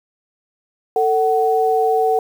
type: tone pair together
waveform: sine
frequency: 446.4 / 749.6 Hz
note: A4 / F#5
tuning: +25 / +22 cents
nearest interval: major sixth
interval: 897 cents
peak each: -16 dBFS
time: 0.96-2.19 s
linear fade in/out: 2 ms
effects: 7-bit